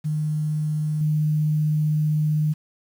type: tone with level steps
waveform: sine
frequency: 152.6 Hz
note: D#3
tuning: 33 cents flat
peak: -21 / -18 dBFS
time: 0.04-2.54 s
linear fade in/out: 20 ms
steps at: 1.01 s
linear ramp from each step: 2 ms
effects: 8-bit